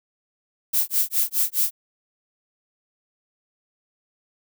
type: noise with tremolo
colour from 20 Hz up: violet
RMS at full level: -19 dBFS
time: 0.73-1.71 s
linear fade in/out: 10 ms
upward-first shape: sine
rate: 4.8 Hz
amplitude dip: 100%
effects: none